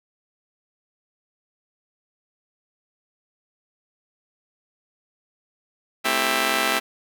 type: chord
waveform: 5% pulse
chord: A minor seventh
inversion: none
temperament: just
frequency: 220 / 264 / 330 / 396 Hz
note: A3 / C4 / E4 / G4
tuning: 0 / +16 / +2 / +18 cents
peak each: -16 dBFS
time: 6.04-6.8 s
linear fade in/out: 20 ms
effects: none